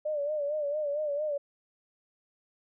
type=tone with vibrato; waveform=sine; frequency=591 Hz; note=D5; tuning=11 cents sharp; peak=-28 dBFS; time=0.05-1.38 s; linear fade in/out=10 ms; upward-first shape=sine; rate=4.4 Hz; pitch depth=74 cents each way; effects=none